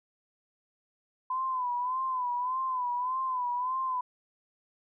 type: tone with vibrato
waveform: sine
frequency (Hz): 1010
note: B5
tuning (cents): +39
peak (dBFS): -28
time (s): 1.3-4.01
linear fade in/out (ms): 5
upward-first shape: sine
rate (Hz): 1.7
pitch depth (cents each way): 71
effects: none